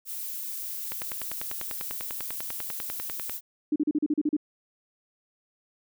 violet noise, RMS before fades -35 dBFS, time 0.05-3.41 s, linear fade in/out 50 ms
click train, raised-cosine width 0.3 ms, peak -19 dBFS, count 25, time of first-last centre 0.92-3.296 s, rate 10.1 Hz
sine tone bursts, 300 Hz, D4, 37 cents sharp, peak -21 dBFS, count 9, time 3.72-4.367 s, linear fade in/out 5 ms, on 39 ms, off 37 ms
effects none

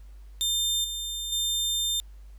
sawtooth tone with level steps, 3600 Hz, A7, 39 cents sharp, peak -21 / -28 / -22 dBFS, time 0.41-2 s, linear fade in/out 0 ms, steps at 0.84 / 1.32 s, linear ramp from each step 5 ms, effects added 50 Hz sine -43 dBFS peak until 2.38 s + pink hiss -65 dBFS RMS until 2.38 s

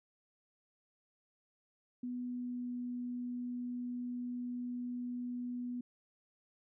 sine tone with pitch glide, 246.9 to 245.3 Hz, B3 to B3, 0 to -12 cents, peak -37 dBFS, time 2.03-5.81 s, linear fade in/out 5 ms, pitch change -12 cents, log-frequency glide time 2.22-2.76 s, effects none

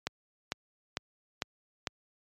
click train, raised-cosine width 0.2 ms, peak -13 dBFS, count 5, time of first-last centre 0.07-1.872 s, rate 2.22 Hz, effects high-pass 80 Hz 12 dB/octave + MP3 96 kbps

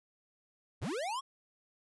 square linear sweep, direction up, 54.5 to 1127 Hz, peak -35 dBFS, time 0.81-1.21 s, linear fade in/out 20 ms, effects resampled to 24000 Hz

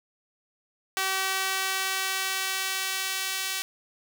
sawtooth tone with high-pass filter sweep, 382.3 Hz, G4, 43 cents flat, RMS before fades -29 dBFS, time 0.97-3.62 s, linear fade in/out 0 ms, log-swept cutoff 1200 to 2500 Hz, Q 0.72, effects none

